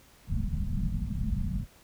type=low-pass noise; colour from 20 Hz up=pink; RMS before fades=-30 dBFS; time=0.27-1.67 s; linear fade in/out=50 ms; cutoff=230 Hz; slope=96 dB/octave; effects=pink hiss -58 dBFS RMS until 1.83 s